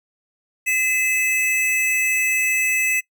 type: tone pair together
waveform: square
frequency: 2026 / 2601 Hz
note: B6 / E7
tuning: +44 / -24 cents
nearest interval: major third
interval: 432 cents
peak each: -23 / -20 dBFS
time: 0.66-3.01 s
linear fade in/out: 20 ms
effects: noise-tail reverb RT60 0.1 s tail -19 dB re dry